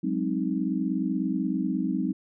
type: chord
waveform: sine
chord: Ab dominant seventh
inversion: third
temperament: equal with one note detuned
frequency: 185 / 205.3 / 261.6 / 311.1 Hz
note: Gb3 / Ab3 / C4 / Eb4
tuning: 0 / -20 / 0 / 0 cents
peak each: -30 / -31 / -29 / -30 dBFS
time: 0.03-2.13 s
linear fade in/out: 10 ms
effects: none